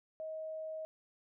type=tone; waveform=sine; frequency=632 Hz; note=D#5; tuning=27 cents sharp; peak=-39 dBFS; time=0.2-0.85 s; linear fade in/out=0 ms; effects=none